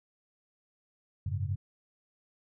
sine chord, F# suspended second, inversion none, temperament just, 92.5 / 104.06 / 138.75 Hz, F#2 / G#2 / C#3, 0 / +4 / +2 cents, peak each -33 / -34 / -37 dBFS, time 1.26-1.56 s, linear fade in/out 5 ms, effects none

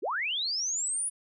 sine linear sweep, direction up, 267.6 to 9980 Hz, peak -28 dBFS, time 0.02-1.1 s, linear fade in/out 20 ms, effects none

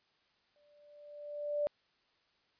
sine tone with exponential growth, 587.3 Hz, D5, in tune, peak -28 dBFS, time 0.56-1.67 s, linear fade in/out 0 ms, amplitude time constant 240 ms, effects white hiss -73 dBFS RMS until 2.59 s + resampled to 11025 Hz

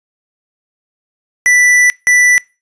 square tone pair in turn, 1975.5 / 1975.5 Hz, B6 / B6, 0 / 0 cents, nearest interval unison, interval 0 cents, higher neither, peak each -7 dBFS, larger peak neither, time 1.46-1.9 / 2.07-2.38 s, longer first, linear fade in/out 0 ms, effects noise-tail reverb RT60 0.3 s tail -24 dB re dry + resampled to 22050 Hz

